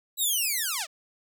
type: linear sweep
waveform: 5% pulse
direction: down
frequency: 3951 to 554.4 Hz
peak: -16 dBFS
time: 0.17-0.87 s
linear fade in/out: 50 ms
effects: none